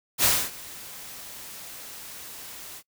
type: noise with ADSR envelope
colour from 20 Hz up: white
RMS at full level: -19 dBFS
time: 0.18-2.83 s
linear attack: 59 ms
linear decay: 260 ms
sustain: -22 dB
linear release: 62 ms
effects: noise-tail reverb RT60 0.1 s tail -23 dB re dry